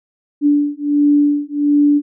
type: beating tone pair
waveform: sine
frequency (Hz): 290.3 / 291.7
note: D4 / D4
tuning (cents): -20 / -12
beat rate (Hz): 1.4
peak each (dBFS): -14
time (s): 0.41-2.02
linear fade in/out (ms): 50
effects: none